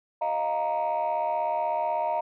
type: chord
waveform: sine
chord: Eb suspended second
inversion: none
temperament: equal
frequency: 622.3 / 698.5 / 932.3 Hz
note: Eb5 / F5 / Bb5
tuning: 0 / 0 / 0 cents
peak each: -28 / -28 / -26 dBFS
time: 0.21-2.21 s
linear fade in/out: 10 ms
effects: tanh soft clip ceiling -20 dBFS

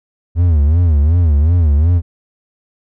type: tone with vibrato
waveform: triangle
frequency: 79.5 Hz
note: D#2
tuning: 38 cents sharp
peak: -6 dBFS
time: 0.35-2.02 s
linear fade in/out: 50 ms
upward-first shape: sine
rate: 2.7 Hz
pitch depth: 190 cents each way
effects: none

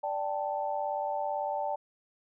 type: chord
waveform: sine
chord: D suspended fourth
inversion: none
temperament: just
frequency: 587.3 / 783.1 / 881 Hz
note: D5 / G5 / A5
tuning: 0 / -2 / +2 cents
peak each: -34 dBFS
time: 0.03-1.76 s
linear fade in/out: 10 ms
effects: none

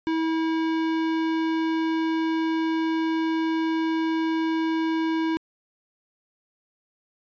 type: tone with hard clipping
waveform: sine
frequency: 323.2 Hz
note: E4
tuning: 34 cents flat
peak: -24 dBFS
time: 0.07-5.37 s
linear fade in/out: 0 ms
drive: 17 dB
effects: resampled to 16000 Hz

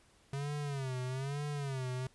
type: tone with vibrato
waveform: square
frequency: 136.5 Hz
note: C#3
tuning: 26 cents flat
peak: -36 dBFS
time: 0.33-2.07 s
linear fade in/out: 2 ms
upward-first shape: sine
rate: 1.1 Hz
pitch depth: 130 cents each way
effects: pink hiss -66 dBFS RMS until 2.14 s + resampled to 24000 Hz

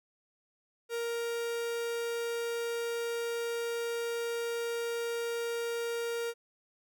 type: tone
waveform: 45% pulse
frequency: 467.5 Hz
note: A#4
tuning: 5 cents sharp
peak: -32 dBFS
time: 0.89-6.34 s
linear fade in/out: 50 ms
effects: none

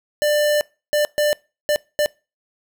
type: tone bursts at uneven times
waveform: square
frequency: 594 Hz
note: D5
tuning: 20 cents sharp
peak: -16 dBFS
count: 5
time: 0.22-0.61 / 0.93-1.05 / 1.18-1.33 / 1.69-1.76 / 1.99-2.06 s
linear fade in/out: 0 ms
effects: noise-tail reverb RT60 0.3 s tail -24 dB re dry

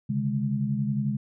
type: tone cluster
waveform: sine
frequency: 135.2 / 146.3 / 207.7 Hz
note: C#3 / D3 / G#3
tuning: -43 / -6 / 0 cents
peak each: -28 / -31 / -27 dBFS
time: 0.09-1.17 s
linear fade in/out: 10 ms
effects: none

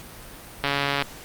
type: click train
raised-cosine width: 0.3 ms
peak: -7 dBFS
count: 55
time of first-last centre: 0.64-1.023 s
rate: 141 Hz
effects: pink hiss -42 dBFS RMS until 1.24 s + Opus 48 kbps

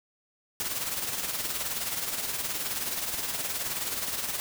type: noise with tremolo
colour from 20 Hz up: white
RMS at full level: -30 dBFS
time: 0.6-4.4 s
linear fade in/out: 0 ms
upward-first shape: sine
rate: 19 Hz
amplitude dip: 50%
effects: none

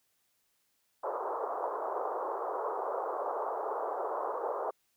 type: band-pass noise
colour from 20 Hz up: pink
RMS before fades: -35 dBFS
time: 1.03-4.71 s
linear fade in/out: 10 ms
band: 410 to 1200 Hz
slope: 48 dB/octave
effects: white hiss -75 dBFS RMS until 4.96 s

